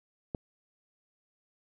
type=click; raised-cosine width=2 ms; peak=-20 dBFS; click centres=0.348 s; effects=none